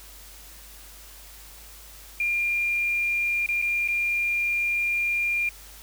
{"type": "tone with dropouts", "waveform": "sine", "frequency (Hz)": 2400, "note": "D7", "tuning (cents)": 37, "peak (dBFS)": -22, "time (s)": [2.2, 5.49], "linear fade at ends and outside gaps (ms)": 2, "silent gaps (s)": [[3.462, 3.488], [3.617, 3.623], [3.877, 3.885]], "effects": ["added 50 Hz sine -48 dBFS peak until 5.82 s", "white hiss -47 dBFS RMS until 5.82 s"]}